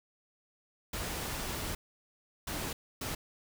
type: noise bursts at uneven times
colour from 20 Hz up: pink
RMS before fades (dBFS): -37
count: 3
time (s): 0.93-1.75 / 2.47-2.73 / 3.01-3.15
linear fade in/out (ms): 5
effects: none